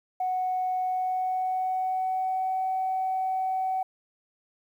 sine tone with pitch glide, 740 to 754.7 Hz, F#5 to F#5, 0 to +34 cents, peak -24 dBFS, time 0.2-3.83 s, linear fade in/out 5 ms, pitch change +34 cents, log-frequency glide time 0.83-2.63 s, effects tanh soft clip ceiling -20 dBFS + 10-bit

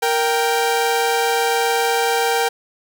sawtooth tone pair together, 466.2 / 784.1 Hz, A#4 / G5, 0 / 0 cents, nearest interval major sixth, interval 900 cents, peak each -15 dBFS, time 0.02-2.49 s, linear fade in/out 10 ms, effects none

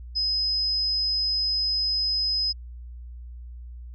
sine tone, 5060 Hz, D#8, 28 cents sharp, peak -22 dBFS, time 0.15-2.53 s, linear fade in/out 20 ms, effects added 60 Hz sine -37 dBFS peak until 3.94 s

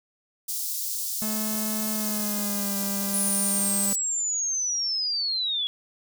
white high-pass noise, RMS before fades -30 dBFS, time 0.48-3.96 s, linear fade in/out 10 ms, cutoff 4700 Hz, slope 24 dB/octave
45% pulse tone with pitch glide, 215.8 to 199.04 Hz, A3 to G3, -33 to +27 cents, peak -29 dBFS, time 1.22-3.93 s, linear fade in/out 0 ms, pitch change -140 cents, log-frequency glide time 1.93-2.77 s
sine linear sweep, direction down, 9940 to 3322 Hz, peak -24 dBFS, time 3.14-5.67 s, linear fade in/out 0 ms
effects none

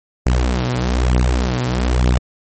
sawtooth beating tone pair, 61.4 / 62.5 Hz, B1 / B1, -9 / +21 cents, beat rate 1.1 Hz, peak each -13 dBFS, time 0.26-2.18 s, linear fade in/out 5 ms, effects MP3 32 kbps

